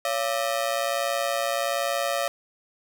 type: ring-modulated tone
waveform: sawtooth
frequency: 622 Hz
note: D#5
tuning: 1 cent flat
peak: -17 dBFS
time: 0.05-2.28 s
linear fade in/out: 0 ms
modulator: 60.6 Hz
effects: none